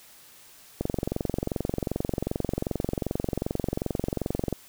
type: click train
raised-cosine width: 2 ms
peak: -13 dBFS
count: 85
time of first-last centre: 0.81-4.527 s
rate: 22.6 Hz
effects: white hiss -52 dBFS RMS until 4.68 s